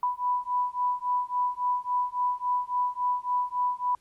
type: beating tone pair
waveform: sine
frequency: 987.8 / 991.4 Hz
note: B5 / B5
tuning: 0 / +6 cents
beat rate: 3.6 Hz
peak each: -28 dBFS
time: 0.03-3.95 s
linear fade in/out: 2 ms
effects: pink hiss -66 dBFS RMS until 4 s + Opus 32 kbps